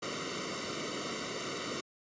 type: noise with comb filter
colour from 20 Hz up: pink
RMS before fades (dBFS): -37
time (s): 0.02-1.81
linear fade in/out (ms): 10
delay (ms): 1.2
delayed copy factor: -1
effects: high-pass 150 Hz 12 dB/octave + resampled to 16000 Hz